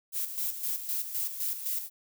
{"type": "noise with tremolo", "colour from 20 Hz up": "violet", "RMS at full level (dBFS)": -31, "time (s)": [0.12, 1.9], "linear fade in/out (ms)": 50, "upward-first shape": "square", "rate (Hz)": 3.9, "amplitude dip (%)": 60, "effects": []}